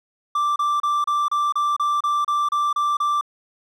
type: tone bursts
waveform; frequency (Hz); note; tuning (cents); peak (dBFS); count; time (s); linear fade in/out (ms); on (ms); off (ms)
triangle; 1174.7; D6; 0; -16; 12; 0.35-3.211; 5; 210; 31
effects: none